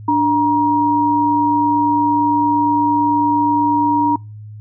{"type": "tone pair together", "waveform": "sine", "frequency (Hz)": [293.7, 947.6], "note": ["D4", "A#5"], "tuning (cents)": [0, 28], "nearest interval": "octave + minor sixth", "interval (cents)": 2028, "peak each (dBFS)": [-16, -13], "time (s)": [0.08, 4.16], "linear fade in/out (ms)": 5, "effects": ["noise-tail reverb RT60 0.3 s tail -26 dB re dry", "added 106 Hz sine -31 dBFS peak until 4.6 s"]}